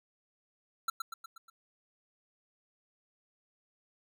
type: tone with echo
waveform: square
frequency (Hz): 1344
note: E6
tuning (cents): +33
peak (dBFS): -29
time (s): 0.88-0.9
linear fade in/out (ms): 5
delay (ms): 120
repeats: 5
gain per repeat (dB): -5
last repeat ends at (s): 1.5
effects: none